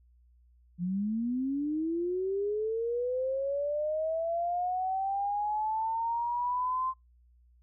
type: linear sweep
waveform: sine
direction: up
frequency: 170 to 1046.5 Hz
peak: -28 dBFS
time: 0.78-6.94 s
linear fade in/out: 50 ms
effects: noise-tail reverb RT60 0.2 s tail -26 dB re dry + added 60 Hz sine -59 dBFS peak until 7.62 s